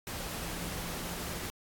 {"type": "tone in noise", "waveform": "sine", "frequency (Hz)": 172.2, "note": "F3", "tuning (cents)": -24, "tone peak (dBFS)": -45, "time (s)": [0.4, 1.43], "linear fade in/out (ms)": 0, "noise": "pink", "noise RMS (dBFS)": -39, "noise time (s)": [0.07, 1.5], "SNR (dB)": -9, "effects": ["AAC 64 kbps"]}